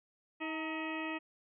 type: harmonic tone with a mistuned harmonic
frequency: 318.3 Hz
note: D#4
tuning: 39 cents sharp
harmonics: 1 / 2 / 3 / 4 / 6 / 7 / 8 / 9 / 10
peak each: -39 / -46 / -45 / -47 / -44 / -53 / -43 / -54 / -55 dBFS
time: 0.4-1.19 s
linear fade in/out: 20 ms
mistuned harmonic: 3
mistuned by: -54 cents
effects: none